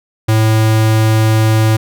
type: tone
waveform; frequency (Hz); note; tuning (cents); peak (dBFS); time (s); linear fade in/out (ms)
square; 110; A2; 0; -9; 0.28-1.77; 10
effects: none